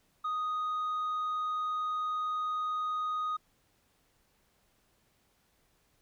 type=tone with tanh clipping; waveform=sine; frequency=1244.5 Hz; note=D#6; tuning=in tune; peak=-31 dBFS; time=0.24-3.37 s; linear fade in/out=10 ms; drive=2 dB; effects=pink hiss -71 dBFS RMS until 6.01 s